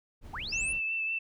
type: noise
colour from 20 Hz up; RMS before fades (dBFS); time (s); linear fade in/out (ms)
brown; -44; 0.21-0.81; 50
type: linear sweep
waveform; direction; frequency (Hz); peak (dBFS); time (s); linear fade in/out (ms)
sine; up; 622.3 to 10180; -35; 0.33-0.73; 10
type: tone with vibrato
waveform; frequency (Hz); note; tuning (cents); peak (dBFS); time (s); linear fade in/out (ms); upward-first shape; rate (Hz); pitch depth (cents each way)
sine; 2648; E7; +7; -29; 0.52-1.19; 10; sine; 5.3; 20
effects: none